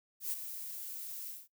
violet noise with ADSR envelope, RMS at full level -34 dBFS, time 0.2-1.48 s, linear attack 120 ms, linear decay 24 ms, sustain -9 dB, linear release 200 ms, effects noise-tail reverb RT60 0.1 s tail -19 dB re dry

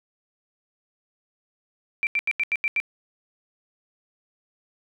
sine tone bursts, 2349 Hz, D7, in tune, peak -20 dBFS, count 7, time 2.03-2.801 s, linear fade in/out 0 ms, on 39 ms, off 83 ms, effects none

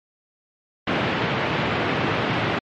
pink band-pass noise, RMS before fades -23 dBFS, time 0.87-2.59 s, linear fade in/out 5 ms, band 110 to 3100 Hz, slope 24 dB/octave, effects MP3 48 kbps

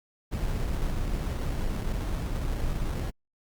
brown noise with sample-and-hold, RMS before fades -29 dBFS, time 0.31-3.11 s, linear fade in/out 20 ms, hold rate 2450 Hz, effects Opus 48 kbps

